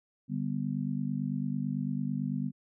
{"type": "chord", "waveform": "sine", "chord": "G major", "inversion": "second", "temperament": "just", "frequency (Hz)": [147, 196, 245], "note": ["D3", "G3", "B3"], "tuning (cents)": [2, 0, -14], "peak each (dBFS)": -34, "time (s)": [0.28, 2.52], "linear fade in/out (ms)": 50, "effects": []}